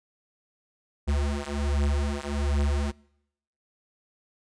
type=beating tone pair; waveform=square; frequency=70.9 / 72.2 Hz; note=C#2 / D2; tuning=+40 / -29 cents; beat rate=1.3 Hz; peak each=-28 dBFS; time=1.07-2.92 s; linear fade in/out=20 ms; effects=noise-tail reverb RT60 0.8 s tail -25 dB re dry + resampled to 22050 Hz